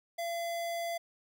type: tone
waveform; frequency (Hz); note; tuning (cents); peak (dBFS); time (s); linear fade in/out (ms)
square; 680; F5; -46; -34; 0.18-0.98; 10
effects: none